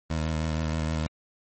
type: tone with vibrato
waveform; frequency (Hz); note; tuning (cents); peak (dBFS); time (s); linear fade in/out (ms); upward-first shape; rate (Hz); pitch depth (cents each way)
20% pulse; 79.1; D#2; +29; -21; 0.1-1.07; 5; triangle; 6.4; 40
effects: MP3 32 kbps